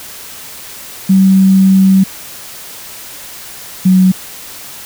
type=tone pair in turn; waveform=sine; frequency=191.3 / 186.18 Hz; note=G3 / F#3; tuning=-42 / +11 cents; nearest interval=unison; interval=47 cents; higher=first; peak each=-4 dBFS; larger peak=neither; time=1.09-2.04 / 3.85-4.12 s; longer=first; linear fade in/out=10 ms; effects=white hiss -30 dBFS RMS until 4.85 s